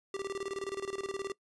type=tone with tremolo; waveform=square; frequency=392 Hz; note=G4; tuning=in tune; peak=-34 dBFS; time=0.14-1.32 s; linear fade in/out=2 ms; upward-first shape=square; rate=19 Hz; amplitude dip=80%; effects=noise-tail reverb RT60 0.1 s tail -21 dB re dry + resampled to 22050 Hz